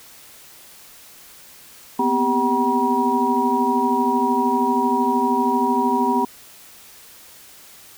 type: tone cluster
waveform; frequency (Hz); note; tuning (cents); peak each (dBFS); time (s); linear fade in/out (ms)
sine; 241.2 / 254.1 / 395.8 / 761 / 959; B3 / B3 / G4 / F#5 / A#5; -41 / +49 / +17 / +48 / +49; -26 / -22 / -24 / -27 / -19; 1.99-6.25; 5
effects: white hiss -45 dBFS RMS until 7.97 s